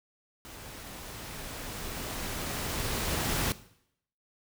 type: noise with level ramp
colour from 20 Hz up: pink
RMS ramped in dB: -46 to -29 dBFS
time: 0.45-3.52 s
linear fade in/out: 0 ms
effects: noise-tail reverb RT60 0.7 s tail -17 dB re dry